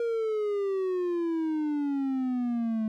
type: exponential sweep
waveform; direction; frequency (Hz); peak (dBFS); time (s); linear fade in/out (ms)
triangle; down; 472.3 to 216.3; -24; 0-2.88; 2
effects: none